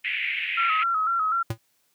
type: band-pass noise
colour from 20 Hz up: pink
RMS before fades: -28 dBFS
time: 0.04-0.84 s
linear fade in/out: 10 ms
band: 2000 to 2700 Hz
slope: 48 dB/octave
type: tone with vibrato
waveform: sine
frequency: 1319 Hz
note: E6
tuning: 1 cent sharp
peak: -21 dBFS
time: 0.57-1.43 s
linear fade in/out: 10 ms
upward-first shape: square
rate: 4 Hz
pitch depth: 59 cents each way
type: tone with exponential decay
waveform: square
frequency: 112.3 Hz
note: A2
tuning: 36 cents sharp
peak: -22 dBFS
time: 1.5-1.58 s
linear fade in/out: 5 ms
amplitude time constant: 16 ms
effects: white hiss -68 dBFS RMS until 1.94 s + high-pass 60 Hz 12 dB/octave